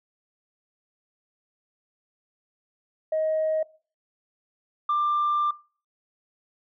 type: tone pair in turn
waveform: sine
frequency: 629 / 1187.4 Hz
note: D#5 / D6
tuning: +19 / +19 cents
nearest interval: major seventh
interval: 1100 cents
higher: second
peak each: -21 / -19 dBFS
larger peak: second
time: 3.12-3.63 / 4.89-5.51 s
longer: second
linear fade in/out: 5 ms
effects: noise-tail reverb RT60 0.4 s tail -22 dB re dry + tanh soft clip ceiling -18 dBFS